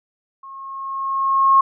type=tone with level ramp; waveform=sine; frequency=1083 Hz; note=C#6; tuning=41 cents flat; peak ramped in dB=-35 to -8 dBFS; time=0.43-1.61 s; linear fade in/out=5 ms; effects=none